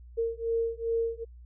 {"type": "beating tone pair", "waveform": "sine", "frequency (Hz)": [457.6, 460.1], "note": ["A#4", "A#4"], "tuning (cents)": [-32, -23], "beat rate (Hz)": 2.5, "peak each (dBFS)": [-30, -30], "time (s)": [0.17, 1.25], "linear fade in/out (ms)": 20, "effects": ["added 60 Hz sine -46 dBFS peak until 1.45 s"]}